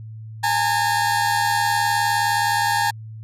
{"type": "tone pair together", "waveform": "30% pulse", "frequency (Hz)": [825.6, 905], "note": ["G#5", "A5"], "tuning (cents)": [-10, 48], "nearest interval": "major second", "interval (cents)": 158, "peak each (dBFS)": -18, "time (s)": [0.43, 2.91], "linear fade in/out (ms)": 10, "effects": ["added 110 Hz sine -33 dBFS peak until 3.23 s", "resampled to 32000 Hz"]}